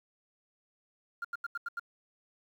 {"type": "tone bursts", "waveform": "sine", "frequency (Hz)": 1400, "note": "F6", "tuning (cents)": 4, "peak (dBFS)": -31, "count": 6, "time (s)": [1.22, 1.796], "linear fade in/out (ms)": 5, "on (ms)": 26, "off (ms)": 84, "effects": ["tanh soft clip ceiling -31 dBFS", "10-bit"]}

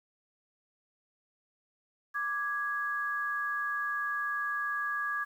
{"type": "tone pair together", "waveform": "sine", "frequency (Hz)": [1174.6, 1661.2], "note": ["D6", "G#6"], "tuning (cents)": [0, 0], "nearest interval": "tritone", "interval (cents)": 600, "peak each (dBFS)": [-34, -32], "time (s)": [2.14, 5.25], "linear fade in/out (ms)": 20, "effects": ["10-bit"]}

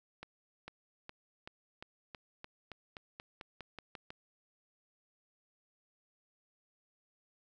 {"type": "accelerating click train", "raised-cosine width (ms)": 0.3, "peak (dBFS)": -29, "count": 15, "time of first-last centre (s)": [0.23, 4.105], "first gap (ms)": 450, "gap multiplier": 0.92, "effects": []}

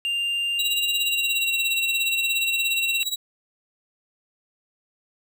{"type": "tone with pitch glide", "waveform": "triangle", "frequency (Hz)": [2794, 2727], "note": ["F7", "F7"], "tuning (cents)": [0, -42], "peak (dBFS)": -21, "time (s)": [0.05, 3.03], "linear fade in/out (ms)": 0, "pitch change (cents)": -42, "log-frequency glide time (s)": [0.97, 1.63]}
{"type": "tone with tremolo", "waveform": "sawtooth", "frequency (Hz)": 3884, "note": "B7", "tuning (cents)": -30, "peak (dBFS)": -19, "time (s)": [0.59, 3.16], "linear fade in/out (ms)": 2, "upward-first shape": "sine", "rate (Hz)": 17, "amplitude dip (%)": 85}
{"effects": []}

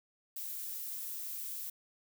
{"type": "noise", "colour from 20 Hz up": "violet", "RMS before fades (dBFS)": -41, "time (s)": [0.36, 1.7], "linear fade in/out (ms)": 5, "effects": []}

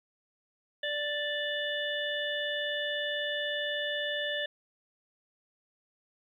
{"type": "harmonic tone", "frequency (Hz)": 587.3, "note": "D5", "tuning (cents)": 0, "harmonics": [1, 3, 5, 6], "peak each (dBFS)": [-35, -34, -38, -37], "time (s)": [0.83, 4.46], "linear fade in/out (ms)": 5, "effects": ["11-bit"]}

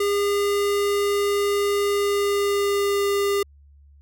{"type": "tone with pitch glide", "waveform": "square", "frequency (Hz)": [405.6, 401.9], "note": ["G#4", "G4"], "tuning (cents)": [-41, 43], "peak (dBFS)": -20, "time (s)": [0, 3.43], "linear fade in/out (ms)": 5, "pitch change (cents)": -16, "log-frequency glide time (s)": [1.9, 3.07], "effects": ["added 71 Hz sine -48 dBFS peak until 4.01 s"]}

